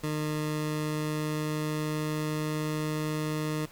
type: tone with pitch glide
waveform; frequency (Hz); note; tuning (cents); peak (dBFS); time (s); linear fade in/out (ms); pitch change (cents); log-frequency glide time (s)
20% pulse; 152.5 to 153.83; D#3 to D#3; -34 to -19; -24; 0.03-3.66; 10; +15; 0.2-3.05
effects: pink hiss -53 dBFS RMS until 3.71 s